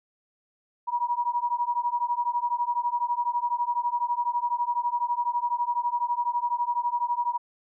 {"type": "beating tone pair", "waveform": "sine", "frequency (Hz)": [955, 967], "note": ["A#5", "B5"], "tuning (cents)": [42, -37], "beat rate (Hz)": 12, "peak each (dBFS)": -27, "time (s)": [0.87, 7.38], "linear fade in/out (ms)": 20, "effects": []}